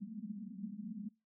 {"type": "band-pass noise", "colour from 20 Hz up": "white", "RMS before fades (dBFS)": -45, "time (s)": [0, 1.09], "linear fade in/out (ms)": 10, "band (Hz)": [190, 230], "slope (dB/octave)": 96, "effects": ["noise-tail reverb RT60 0.3 s tail -25 dB re dry"]}